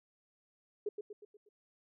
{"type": "tone with echo", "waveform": "sine", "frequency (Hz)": 415.3, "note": "G#4", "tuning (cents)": 0, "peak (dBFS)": -32, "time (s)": [0.86, 0.89], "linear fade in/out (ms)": 5, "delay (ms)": 120, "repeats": 5, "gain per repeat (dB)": -6, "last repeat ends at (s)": 1.49, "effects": []}